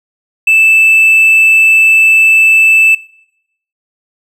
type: tone with hard clipping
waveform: sine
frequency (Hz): 2637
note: E7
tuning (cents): 0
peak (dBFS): -5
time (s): 0.47-2.95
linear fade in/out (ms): 5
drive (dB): 2
effects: noise-tail reverb RT60 0.8 s tail -22 dB re dry